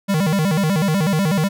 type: tone with vibrato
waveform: square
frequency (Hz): 175.6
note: F3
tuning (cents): +10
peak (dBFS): -16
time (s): 0.08-1.49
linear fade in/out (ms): 20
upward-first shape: square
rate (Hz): 8.1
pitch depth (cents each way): 210
effects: none